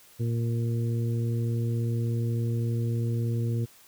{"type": "harmonic tone", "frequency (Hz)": 116.54, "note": "A#2", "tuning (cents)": 0, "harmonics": [1, 2, 3, 4], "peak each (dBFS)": [-25, -35, -38, -40], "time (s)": [0.19, 3.66], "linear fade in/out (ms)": 20, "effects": ["white hiss -55 dBFS RMS until 3.87 s"]}